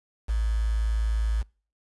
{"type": "tone with quantisation", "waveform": "sine", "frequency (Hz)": 54.8, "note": "A1", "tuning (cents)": -6, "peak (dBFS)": -22, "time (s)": [0.28, 1.43], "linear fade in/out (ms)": 20, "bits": 7, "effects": ["noise-tail reverb RT60 0.4 s tail -26 dB re dry", "resampled to 24000 Hz"]}